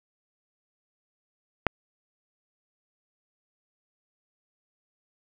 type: click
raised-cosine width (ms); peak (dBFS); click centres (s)
0.5; -5; 1.667
effects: none